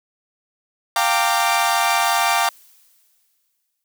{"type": "chord", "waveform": "sawtooth", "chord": "G minor seventh", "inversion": "third", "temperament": "equal with one note detuned", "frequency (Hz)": [698.5, 784, 917.4, 1174.7], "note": ["F5", "G5", "Bb5", "D6"], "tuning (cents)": [0, 0, -28, 0], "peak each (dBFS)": -18, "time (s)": [0.96, 2.49], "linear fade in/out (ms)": 2}
{"type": "noise with exponential decay", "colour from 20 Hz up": "blue", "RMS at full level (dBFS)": -37, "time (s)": [2.04, 3.84], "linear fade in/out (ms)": 1, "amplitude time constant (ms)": 390}
{"effects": []}